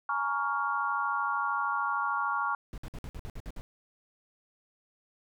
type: chord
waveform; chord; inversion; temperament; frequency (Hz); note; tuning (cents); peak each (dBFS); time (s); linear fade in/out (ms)
sine; Bb minor seventh; third; just; 839.1 / 932.3 / 1118.8 / 1398.5; Ab5 / Bb5 / Db6 / F6; +18 / 0 / +16 / +2; -36 / -35 / -31 / -32; 0.09-2.55; 2
type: noise bursts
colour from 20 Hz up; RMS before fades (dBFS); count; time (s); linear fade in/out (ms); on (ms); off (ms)
brown; -39; 9; 2.73-3.61; 0; 48; 56
effects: none